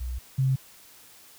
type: tone pair in turn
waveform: sine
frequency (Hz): 61.74 / 132.61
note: B1 / C3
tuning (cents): 0 / +24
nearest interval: octave + minor second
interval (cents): 1324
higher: second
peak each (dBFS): -29 / -20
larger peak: second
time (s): 0-0.19 / 0.38-0.56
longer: first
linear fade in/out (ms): 10
effects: white hiss -52 dBFS RMS until 1.38 s